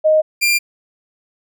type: tone pair in turn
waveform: sine / sawtooth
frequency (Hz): 622.3 / 2388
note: D#5 / D7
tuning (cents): 0 / +28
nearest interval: octave + major seventh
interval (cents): 2328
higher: second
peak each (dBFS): -9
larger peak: neither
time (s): 0.04-0.22 / 0.41-0.59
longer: neither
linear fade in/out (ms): 20
effects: none